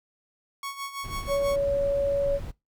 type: tone with tremolo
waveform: sawtooth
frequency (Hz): 1108.7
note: C#6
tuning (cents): 0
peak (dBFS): -27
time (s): 0.63-1.56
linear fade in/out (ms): 2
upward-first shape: sine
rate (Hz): 6.1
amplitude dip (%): 70
type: noise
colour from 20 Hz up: brown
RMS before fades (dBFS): -36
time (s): 1.03-2.52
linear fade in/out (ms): 20
type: tone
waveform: sine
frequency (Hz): 562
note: C#5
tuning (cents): +24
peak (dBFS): -22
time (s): 1.27-2.4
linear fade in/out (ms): 50
effects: noise-tail reverb RT60 0.2 s tail -22 dB re dry